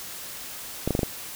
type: clicks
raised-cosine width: 2 ms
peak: -10 dBFS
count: 5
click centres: 0.876 / 0.907 / 0.951 / 0.992 / 1.032 s
effects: white hiss -38 dBFS RMS until 1.35 s